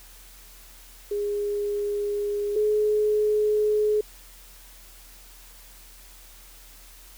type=tone pair in turn; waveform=sine; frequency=410.8 / 423.3 Hz; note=G#4 / G#4; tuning=-19 / +33 cents; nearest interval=minor second; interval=52 cents; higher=second; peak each=-24 / -19 dBFS; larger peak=second; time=1.11-2.56 / 2.56-4.01 s; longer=neither; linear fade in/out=5 ms; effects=added 41 Hz sine -49 dBFS peak until 7.17 s + white hiss -50 dBFS RMS until 7.17 s